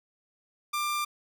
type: tone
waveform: sawtooth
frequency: 1189 Hz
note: D6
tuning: 21 cents sharp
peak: -24 dBFS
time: 0.73-1.05 s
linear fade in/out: 10 ms
effects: none